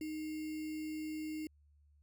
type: tone with sample-and-hold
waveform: sine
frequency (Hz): 310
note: D#4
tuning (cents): -6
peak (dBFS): -38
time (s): 0.01-1.47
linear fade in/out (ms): 2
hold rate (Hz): 2450
effects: added 73 Hz sine -64 dBFS peak until 2.02 s